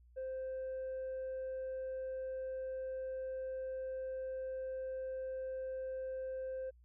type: tone with tanh clipping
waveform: sine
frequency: 522 Hz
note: C5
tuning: 4 cents flat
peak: -39 dBFS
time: 0.16-6.71 s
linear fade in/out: 20 ms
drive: 1 dB
effects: added 60 Hz sine -60 dBFS peak until 6.84 s